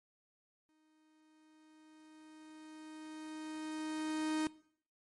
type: tone with exponential growth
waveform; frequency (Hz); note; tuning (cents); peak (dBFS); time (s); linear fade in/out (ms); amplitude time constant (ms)
45% pulse; 311.1; D#4; 0; -32; 0.69-4.47; 0; 820
effects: noise-tail reverb RT60 0.6 s tail -21 dB re dry + MP3 48 kbps